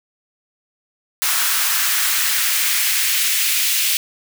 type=noise with high-pass filter sweep; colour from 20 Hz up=white; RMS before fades=-18 dBFS; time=1.22-3.97 s; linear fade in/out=0 ms; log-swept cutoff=1200 to 2600 Hz; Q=1.5; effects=none